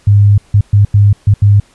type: tone bursts at uneven times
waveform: sine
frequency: 102 Hz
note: G#2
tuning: 31 cents flat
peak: -3 dBFS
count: 6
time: 0.07-0.38 / 0.54-0.61 / 0.73-0.85 / 0.94-1.13 / 1.27-1.34 / 1.42-1.6 s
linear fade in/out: 5 ms
effects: pink hiss -48 dBFS RMS until 1.74 s + resampled to 24000 Hz